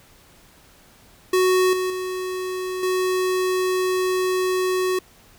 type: tone with level steps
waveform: square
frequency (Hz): 370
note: F#4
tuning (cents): 0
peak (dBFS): -16 / -22 / -26 / -20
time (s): 1.33-4.99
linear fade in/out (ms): 5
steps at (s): 1.73 / 1.9 / 2.83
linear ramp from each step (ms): 2
effects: pink hiss -52 dBFS RMS until 5.38 s